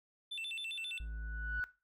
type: tone with vibrato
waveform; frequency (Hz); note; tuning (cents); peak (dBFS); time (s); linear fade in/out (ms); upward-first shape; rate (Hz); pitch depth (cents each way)
triangle; 3072; G7; -36; -37; 0.31-0.99; 10; square; 7.5; 240
type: tone with exponential growth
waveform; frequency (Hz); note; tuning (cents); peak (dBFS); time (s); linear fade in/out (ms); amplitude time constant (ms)
sine; 1480; F#6; 0; -32; 0.76-1.64; 0; 190
type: tone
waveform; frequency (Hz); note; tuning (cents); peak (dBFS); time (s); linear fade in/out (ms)
triangle; 55; A1; 0; -37; 1-1.6; 0
effects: noise-tail reverb RT60 0.3 s tail -18 dB re dry + tanh soft clip ceiling -26 dBFS